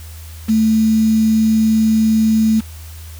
sine tone with quantisation, 220 Hz, A3, in tune, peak -10 dBFS, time 0.48-2.61 s, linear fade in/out 20 ms, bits 5, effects added 80 Hz sine -31 dBFS peak until 3.19 s + white hiss -41 dBFS RMS until 3.19 s

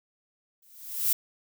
violet noise with exponential growth, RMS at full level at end -21 dBFS, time 0.62-1.13 s, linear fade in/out 5 ms, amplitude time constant 110 ms, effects none

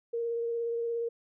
sine tone with vibrato, 466.2 Hz, A#4, in tune, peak -29 dBFS, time 0.13-1.09 s, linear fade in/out 10 ms, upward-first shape sine, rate 17 Hz, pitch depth 14 cents each way, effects none

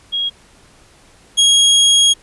sine / sawtooth tone pair in turn, 3287 / 3287 Hz, G#7 / G#7, -19 / -19 cents, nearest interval unison, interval 0 cents, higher neither, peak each -16 / -5 dBFS, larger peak second, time 0.12-0.3 / 1.37-2.14 s, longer second, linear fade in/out 20 ms, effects pink hiss -48 dBFS RMS until 2.22 s + resampled to 24000 Hz

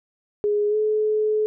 sine tone with pitch glide, 415.3 to 428.5 Hz, G#4 to A4, 0 to -46 cents, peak -18 dBFS, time 0.44-1.46 s, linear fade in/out 0 ms, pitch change +54 cents, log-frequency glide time 0.69-0.76 s, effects none

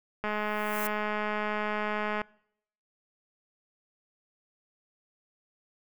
click train, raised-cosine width 0.5 ms, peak -17 dBFS, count 418, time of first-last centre 0.24-2.216 s, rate 211 Hz
violet noise with exponential growth, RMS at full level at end -33 dBFS, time 0.27-0.87 s, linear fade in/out 2 ms, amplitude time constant 130 ms
effects noise-tail reverb RT60 0.7 s tail -24 dB re dry

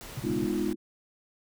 pink noise, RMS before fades -43 dBFS, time 0.01-0.73 s, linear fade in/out 0 ms
sine tone bursts, 130.81 Hz, C3, in tune, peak -31 dBFS, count 5, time 0.17-0.45 s, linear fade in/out 5 ms, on 32 ms, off 30 ms
sine chord, F half-diminished seventh, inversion first, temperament equal with one note detuned, 207.7 / 250 / 311.1 / 349.2 Hz, Ab3 / Cb4 / Eb4 / F4, 0 / +21 / 0 / 0 cents, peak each -32 / -34 / -31 / -31 dBFS, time 0.22-0.76 s, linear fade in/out 50 ms
effects none

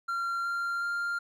triangle tone with pitch steps, 1377 / 1386.6 / 1396.2 Hz, F6 / F6 / F6, -25 / -13 / -1 cents, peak -27 dBFS, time 0.08-1.19 s, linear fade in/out 10 ms, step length 370 ms, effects none

